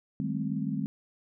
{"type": "chord", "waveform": "sine", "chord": "A half-diminished seventh", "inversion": "second", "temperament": "equal with one note detuned", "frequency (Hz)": [155.56, 196, 214.7, 261.6], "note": ["Eb3", "G3", "A3", "C4"], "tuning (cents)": [0, 0, -42, 0], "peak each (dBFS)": -34, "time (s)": [0.2, 0.86], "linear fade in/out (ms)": 0, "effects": []}